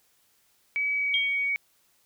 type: tone with pitch glide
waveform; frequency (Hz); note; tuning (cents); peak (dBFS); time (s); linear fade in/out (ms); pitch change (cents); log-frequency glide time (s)
sine; 2280 to 2247; C#7 to C#7; +48 to +23; -24; 0.76-1.56; 0; -25; 0.94-1.28
type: tone with exponential decay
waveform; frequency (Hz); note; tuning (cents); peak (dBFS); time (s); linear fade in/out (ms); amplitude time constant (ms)
sine; 3214; G7; +43; -21; 1.14-1.49; 1; 74
effects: white hiss -66 dBFS RMS until 2.05 s